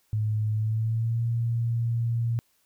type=tone with pitch glide; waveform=sine; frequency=107.6 to 116.66 Hz; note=A2 to A#2; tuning=-38 to +2 cents; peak=-23 dBFS; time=0.13-2.39 s; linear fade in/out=0 ms; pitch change=+140 cents; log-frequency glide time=0.53-1.23 s; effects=white hiss -68 dBFS RMS until 2.65 s